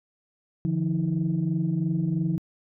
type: tone cluster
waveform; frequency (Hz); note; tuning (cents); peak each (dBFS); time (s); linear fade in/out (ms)
sine; 147.7 / 170.7 / 318.9; D3 / F3 / D#4; +10 / -39 / +43; -27 / -24 / -31; 0.65-2.38; 0
effects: tanh soft clip ceiling -15 dBFS